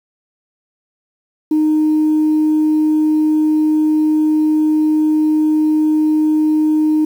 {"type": "tone", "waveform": "sine", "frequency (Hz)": 308.4, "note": "D#4", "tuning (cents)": -15, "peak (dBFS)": -9, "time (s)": [1.51, 7.05], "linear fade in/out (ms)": 5, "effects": ["tanh soft clip ceiling -8 dBFS", "7-bit"]}